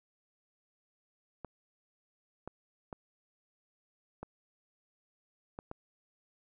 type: clicks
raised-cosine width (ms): 1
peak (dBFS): -27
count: 6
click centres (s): 1.447 / 2.476 / 2.928 / 4.23 / 5.589 / 5.714
effects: none